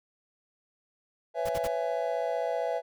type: chord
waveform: triangle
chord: C# minor seventh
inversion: third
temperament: just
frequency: 498.9 / 554.4 / 665.2 / 831.5 Hz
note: B4 / C#5 / E5 / G#5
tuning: +17 / 0 / +16 / +2 cents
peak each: -31 / -33 / -29 / -34 dBFS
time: 1.34-2.82 s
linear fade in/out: 50 ms
type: noise bursts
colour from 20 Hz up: pink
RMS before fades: -38 dBFS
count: 3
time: 1.45-1.678 s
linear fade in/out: 10 ms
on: 44 ms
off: 48 ms
effects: none